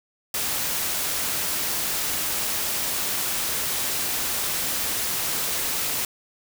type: noise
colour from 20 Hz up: white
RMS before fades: -26 dBFS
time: 0.34-6.05 s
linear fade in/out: 2 ms
effects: none